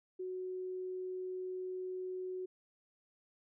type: tone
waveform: sine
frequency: 369.6 Hz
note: F#4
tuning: 2 cents flat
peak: -38 dBFS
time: 0.19-2.46 s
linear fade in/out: 10 ms
effects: none